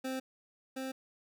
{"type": "tone pair in turn", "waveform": "25% pulse", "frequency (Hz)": [261.6, 263.4], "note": ["C4", "C4"], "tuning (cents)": [0, 12], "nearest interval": "unison", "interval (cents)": 12, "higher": "second", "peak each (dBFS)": [-31, -33], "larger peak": "first", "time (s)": [[0.04, 0.2], [0.76, 0.92]], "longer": "neither", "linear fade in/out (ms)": 10, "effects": []}